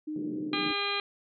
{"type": "tone with vibrato", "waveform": "sine", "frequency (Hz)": 304.5, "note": "D#4", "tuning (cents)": -37, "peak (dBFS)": -32, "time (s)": [0.07, 0.73], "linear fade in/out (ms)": 10, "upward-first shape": "sine", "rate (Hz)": 3.9, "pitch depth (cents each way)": 12}
{"type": "band-pass noise", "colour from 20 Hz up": "white", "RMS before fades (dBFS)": -40, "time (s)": [0.16, 0.71], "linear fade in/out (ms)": 2, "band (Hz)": [140, 420], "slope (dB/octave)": 48}
{"type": "harmonic tone", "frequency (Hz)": 403.6, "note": "G#4", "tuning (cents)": -49, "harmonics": [1, 2, 3, 4, 5, 6, 7, 8, 9, 10], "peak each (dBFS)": [-37, -40, -35, -41, -41, -34, -45, -36, -46, -35], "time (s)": [0.53, 1], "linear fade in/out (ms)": 2}
{"effects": []}